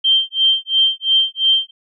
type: tone with tremolo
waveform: sine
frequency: 3144 Hz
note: G7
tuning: 4 cents sharp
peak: -9 dBFS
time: 0.04-1.71 s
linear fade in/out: 10 ms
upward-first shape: sine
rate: 2.9 Hz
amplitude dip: 100%
effects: none